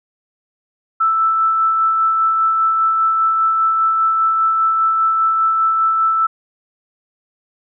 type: tone with tremolo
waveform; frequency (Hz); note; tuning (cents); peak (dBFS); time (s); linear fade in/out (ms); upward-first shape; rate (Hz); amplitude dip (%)
sine; 1321; E6; +3; -11; 1-6.27; 10; sine; 5; 25
effects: none